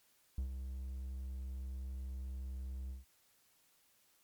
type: tone with ADSR envelope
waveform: triangle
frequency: 65.1 Hz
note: C2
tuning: 8 cents flat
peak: -31 dBFS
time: 0.38-3.05 s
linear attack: 3 ms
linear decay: 98 ms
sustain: -7 dB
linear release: 150 ms
effects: white hiss -71 dBFS RMS until 4.23 s + MP3 96 kbps